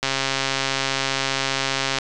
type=click train; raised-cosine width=0.2 ms; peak=-4 dBFS; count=265; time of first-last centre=0.03-1.986 s; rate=135 Hz; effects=resampled to 22050 Hz